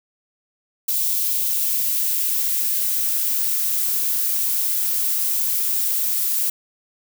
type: noise with high-pass filter sweep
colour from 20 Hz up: violet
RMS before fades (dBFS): -21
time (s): 0.88-6.5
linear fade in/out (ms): 5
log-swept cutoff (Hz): 3100 to 330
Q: 1.1
effects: none